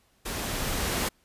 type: noise with level ramp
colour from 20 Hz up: pink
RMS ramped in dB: -33 to -27 dBFS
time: 0.25-1.09 s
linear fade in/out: 10 ms
effects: pink hiss -66 dBFS RMS until 1.24 s + resampled to 32000 Hz